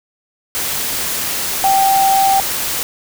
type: tone in noise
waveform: sine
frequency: 779 Hz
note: G5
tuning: 11 cents flat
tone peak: -10 dBFS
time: 1.64-2.4 s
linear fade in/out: 0 ms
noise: white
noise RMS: -20 dBFS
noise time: 0.55-2.83 s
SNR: +7 dB
effects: none